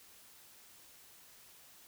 silence, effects white hiss -59 dBFS RMS until 1.87 s

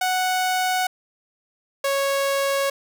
sawtooth tone pair in turn, 740 / 552.5 Hz, F#5 / C#5, 0 / -6 cents, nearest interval perfect fourth, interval 506 cents, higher first, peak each -16 dBFS, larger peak neither, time 0.01-0.87 / 1.84-2.7 s, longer neither, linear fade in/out 5 ms, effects none

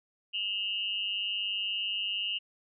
sine tone with amplitude modulation, 2849 Hz, F7, 34 cents sharp, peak -26 dBFS, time 0.33-2.39 s, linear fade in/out 20 ms, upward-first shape sine, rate 201 Hz, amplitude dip 85%, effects none

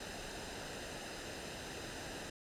pink noise with comb filter, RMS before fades -45 dBFS, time 0-2.3 s, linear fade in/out 5 ms, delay 0.89 ms, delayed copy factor -0.5, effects low-pass 8000 Hz 12 dB/octave

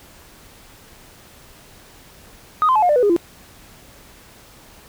sine tone with pitch steps, 1244.5 / 1034.5 / 859.9 / 714.8 / 594.2 / 493.9 / 410.5 / 341.2 Hz, D#6 / C6 / A5 / F5 / D5 / B4 / G#4 / F4, 0 / -20 / -40 / +40 / +20 / 0 / -20 / -40 cents, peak -11 dBFS, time 2.62-3.164 s, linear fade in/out 0 ms, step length 68 ms, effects tanh soft clip ceiling -8 dBFS + pink hiss -46 dBFS RMS until 4.88 s

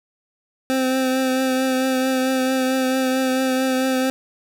25% pulse tone with vibrato, 260.5 Hz, C4, 7 cents flat, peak -14 dBFS, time 0.7-4.1 s, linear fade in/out 0 ms, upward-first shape triangle, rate 4.5 Hz, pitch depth 24 cents each way, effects none

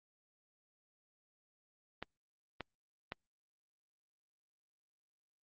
clicks, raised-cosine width 0.3 ms, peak -23 dBFS, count 3, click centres 2.026 / 2.607 / 3.121 s, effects low-pass 4000 Hz 12 dB/octave + Opus 32 kbps

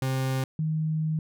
40% pulse / sine tone pair in turn, 131.9 / 156.86 Hz, C3 / D#3, +14 / +14 cents, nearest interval minor third, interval 300 cents, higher second, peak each -24 / -24 dBFS, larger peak neither, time 0.02-0.44 / 0.59-1.19 s, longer second, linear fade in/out 2 ms, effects none

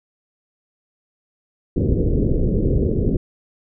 pink low-pass noise, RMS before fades -18 dBFS, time 1.76-3.17 s, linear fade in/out 5 ms, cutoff 480 Hz, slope 48 dB/octave, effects none

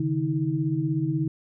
sine tone cluster, 138.4 / 154.8 / 318.7 Hz, C#3 / D#3 / D#4, -2 / -9 / +42 cents, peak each -27 dBFS, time 0-1.28 s, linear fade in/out 5 ms, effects none

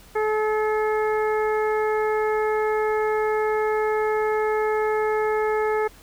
harmonic tone, 430 Hz, A4, 40 cents flat, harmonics 1 / 2 / 3 / 4 / 5, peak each -21 / -27 / -31 / -33 / -35 dBFS, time 0.15-5.88 s, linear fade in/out 10 ms, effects added 41 Hz sine -51 dBFS peak until 6.02 s + pink hiss -50 dBFS RMS until 6.02 s

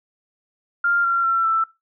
sine tone with pitch steps, 1396.9 / 1373.7 / 1350.9 / 1328.4 Hz, F6 / F6 / E6 / E6, 0 / -29 / +42 / +13 cents, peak -16 dBFS, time 0.84-1.64 s, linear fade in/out 5 ms, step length 200 ms, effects noise-tail reverb RT60 0.2 s tail -18 dB re dry

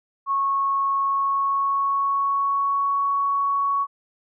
sine tone with pitch glide, 1100 to 1116.6 Hz, C#6 to C#6, -14 to +12 cents, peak -19 dBFS, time 0.26-3.87 s, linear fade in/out 50 ms, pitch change +26 cents, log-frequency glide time 1.02-3.05 s, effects none

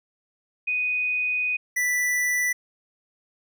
sine / square tone pair in turn, 2489 / 1975.5 Hz, D#7 / B6, 0 / 0 cents, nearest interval major third, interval 400 cents, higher first, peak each -22 dBFS, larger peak neither, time 0.67-1.57 / 1.76-2.53 s, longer first, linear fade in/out 10 ms, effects none

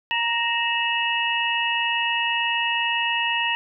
sine tone cluster, 935 / 1864 / 2642 / 2884 Hz, A#5 / A#6 / E7 / F#7, +5 / -1 / +3 / -45 cents, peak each -26 dBFS, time 0.11-3.55 s, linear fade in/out 0 ms, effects none

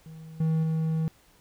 triangle tone with level steps, 159.9 Hz, D#3, 48 cents sharp, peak -39 / -20 / -22 dBFS, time 0.06-1.08 s, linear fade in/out 0 ms, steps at 0.4 / 0.63 s, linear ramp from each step 5 ms, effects pink hiss -60 dBFS RMS until 1.4 s

